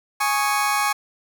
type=chord; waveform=30% pulse; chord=Ab suspended fourth; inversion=none; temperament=just; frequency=830.6 / 1107.5 / 1245.9 Hz; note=Ab5 / Db6 / Eb6; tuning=0 / -2 / +2 cents; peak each=-20 / -20 / -25 dBFS; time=0.2-0.93 s; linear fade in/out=10 ms; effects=none